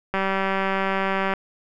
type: click train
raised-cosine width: 0.5 ms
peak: -9 dBFS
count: 232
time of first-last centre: 0.14-1.337 s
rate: 193 Hz
effects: none